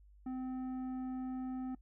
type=tone with tanh clipping; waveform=sine; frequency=257.2 Hz; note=C4; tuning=30 cents flat; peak=-39 dBFS; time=0.26-1.75 s; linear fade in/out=5 ms; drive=9 dB; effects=noise-tail reverb RT60 0.1 s tail -21 dB re dry + added 50 Hz sine -58 dBFS peak until 1.81 s